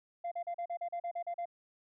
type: tone bursts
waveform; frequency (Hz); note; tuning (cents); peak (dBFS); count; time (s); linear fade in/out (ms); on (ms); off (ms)
sine; 692; F5; -16; -32; 11; 0.24-1.456; 10; 76; 38
effects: tanh soft clip ceiling -33 dBFS